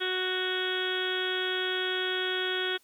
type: harmonic tone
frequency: 370 Hz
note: F#4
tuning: in tune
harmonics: 1 / 2 / 3 / 4 / 5 / 6 / 7 / 8 / 9 / 10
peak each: -32 / -42 / -43 / -33 / -37 / -43 / -42 / -43 / -32 / -42 dBFS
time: 0-2.78 s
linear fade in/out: 20 ms
effects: white hiss -64 dBFS RMS until 2.83 s + MP3 96 kbps